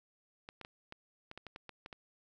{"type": "clicks", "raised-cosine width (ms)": 0.3, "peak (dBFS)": -30, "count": 11, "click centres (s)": [0.489, 0.613, 0.649, 0.924, 1.314, 1.376, 1.467, 1.561, 1.693, 1.861, 1.928], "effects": []}